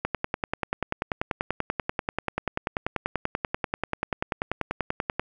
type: click train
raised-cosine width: 0.5 ms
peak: -10 dBFS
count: 54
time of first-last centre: 0.05-5.196 s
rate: 10.3 Hz
effects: none